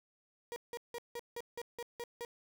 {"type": "tone bursts", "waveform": "35% pulse", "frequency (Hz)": 475.1, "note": "A#4", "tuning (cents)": 33, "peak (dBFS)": -38, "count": 9, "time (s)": [0.52, 2.249], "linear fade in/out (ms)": 0, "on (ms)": 41, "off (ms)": 170, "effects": []}